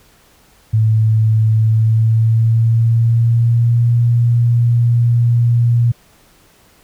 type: tone with pitch glide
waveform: sine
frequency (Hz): 110 to 118.58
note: A2 to A#2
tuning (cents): 0 to +30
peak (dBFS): -9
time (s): 0.73-5.92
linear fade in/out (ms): 10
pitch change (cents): +130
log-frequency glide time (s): 1.52-3.9
effects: pink hiss -50 dBFS RMS until 6.83 s